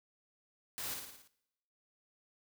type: noise with echo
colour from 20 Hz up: white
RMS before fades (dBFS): -41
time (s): 0.78-0.94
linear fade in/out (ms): 0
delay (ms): 56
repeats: 6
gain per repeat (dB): -4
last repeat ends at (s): 1.276
effects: noise-tail reverb RT60 0.9 s tail -21 dB re dry